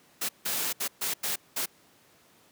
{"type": "noise bursts at uneven times", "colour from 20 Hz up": "white", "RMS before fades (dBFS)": -30, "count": 6, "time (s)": [[0.21, 0.29], [0.45, 0.73], [0.8, 0.88], [1.01, 1.14], [1.23, 1.36], [1.56, 1.66]], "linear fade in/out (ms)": 10, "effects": ["pink hiss -60 dBFS RMS until 2.51 s", "high-pass 150 Hz 12 dB/octave"]}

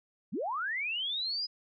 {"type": "linear sweep", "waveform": "sine", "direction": "up", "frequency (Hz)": [137.8, 5030], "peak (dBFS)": -31, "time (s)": [0.32, 1.47], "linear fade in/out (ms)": 20, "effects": []}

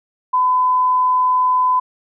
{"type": "tone", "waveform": "sine", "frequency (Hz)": 1009, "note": "B5", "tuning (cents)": 37, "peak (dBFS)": -12, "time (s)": [0.33, 1.8], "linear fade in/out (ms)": 10, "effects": []}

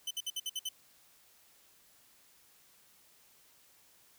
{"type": "tone bursts", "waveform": "sawtooth", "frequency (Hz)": 3040, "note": "F#7", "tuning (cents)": 46, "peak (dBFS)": -31, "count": 7, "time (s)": [0.07, 0.69], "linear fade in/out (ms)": 5, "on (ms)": 38, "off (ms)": 59, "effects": ["white hiss -64 dBFS RMS until 4.18 s"]}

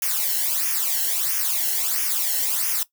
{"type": "noise with flanger", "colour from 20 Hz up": "blue", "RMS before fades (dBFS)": -23, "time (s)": [0.02, 2.83], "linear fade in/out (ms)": 2, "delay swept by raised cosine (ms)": [0.24, 0.85], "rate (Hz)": 1.5, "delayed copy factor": -0.8, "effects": ["noise-tail reverb RT60 0.1 s tail -17 dB re dry"]}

